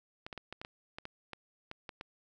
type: clicks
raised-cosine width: 0.3 ms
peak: -26 dBFS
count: 12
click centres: 0.265 / 0.328 / 0.377 / 0.526 / 0.615 / 0.649 / 0.985 / 1.054 / 1.333 / 1.714 / 1.892 / 2.011 s
effects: none